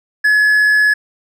triangle tone with amplitude modulation, 1700 Hz, G#6, 40 cents sharp, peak -6 dBFS, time 0.24-0.94 s, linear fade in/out 10 ms, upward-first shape sine, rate 95.9 Hz, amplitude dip 25%, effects none

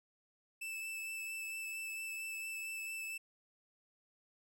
45% pulse tone with vibrato, 2637 Hz, E7, in tune, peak -40 dBFS, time 0.61-3.18 s, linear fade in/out 10 ms, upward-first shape sine, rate 4.4 Hz, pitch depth 12 cents each way, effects none

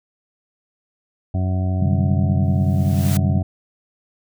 harmonic tone, 92.8 Hz, F#2, 6 cents sharp, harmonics 1 / 2 / 3 / 4 / 6 / 7 / 8, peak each -18 / -26 / -31 / -40 / -43 / -34 / -37 dBFS, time 1.34-3.43 s, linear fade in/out 5 ms
sine chord, C suspended second, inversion none, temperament equal, 130.81 / 146.83 / 196 Hz, C3 / D3 / G3, 0 / 0 / 0 cents, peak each -22 dBFS, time 1.81-3.38 s, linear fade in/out 5 ms
white noise with exponential growth, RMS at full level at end -27 dBFS, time 2.43-3.17 s, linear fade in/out 2 ms, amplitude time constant 160 ms
effects none

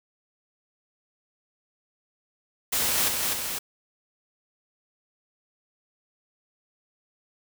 white noise with echo, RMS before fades -25 dBFS, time 2.72-3.09 s, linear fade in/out 10 ms, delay 250 ms, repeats 2, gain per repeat -3 dB, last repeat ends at 3.59 s, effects none

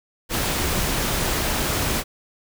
pink noise, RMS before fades -23 dBFS, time 0.29-2.04 s, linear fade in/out 50 ms, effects none

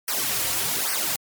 white noise with flanger, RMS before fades -25 dBFS, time 0.08-1.16 s, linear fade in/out 2 ms, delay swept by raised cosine 0.27 to 4.87 ms, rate 1.2 Hz, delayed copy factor -0.95, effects MP3 96 kbps

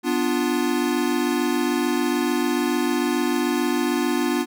square chord, B diminished, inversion none, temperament equal, 246.9 / 293.7 / 349.2 Hz, B3 / D4 / F4, 0 / 0 / 0 cents, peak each -25 dBFS, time 0.03-4.46 s, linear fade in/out 50 ms, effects none

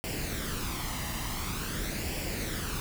pink noise with flanger, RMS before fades -34 dBFS, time 0.04-2.8 s, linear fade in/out 0 ms, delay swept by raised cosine 0.39 to 1.04 ms, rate 0.47 Hz, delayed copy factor +0.55, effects none

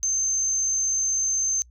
sine tone, 6272 Hz, G8, in tune, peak -21 dBFS, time 0.03-1.62 s, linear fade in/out 0 ms, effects noise-tail reverb RT60 0.1 s tail -26 dB re dry + added 60 Hz sine -49 dBFS peak until 1.7 s

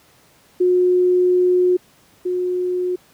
sine tone pair in turn, 361.7 / 361.7 Hz, F#4 / F#4, -39 / -39 cents, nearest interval unison, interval 0 cents, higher neither, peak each -12 / -18 dBFS, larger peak first, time 0.6-1.77 / 2.25-2.96 s, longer first, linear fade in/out 10 ms, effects pink hiss -53 dBFS RMS until 3.13 s + high-pass 80 Hz 12 dB/octave

